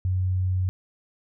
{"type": "tone", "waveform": "sine", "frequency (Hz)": 92.5, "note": "F#2", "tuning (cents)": 0, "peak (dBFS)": -21, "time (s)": [0.05, 0.69], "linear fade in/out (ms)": 0, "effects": []}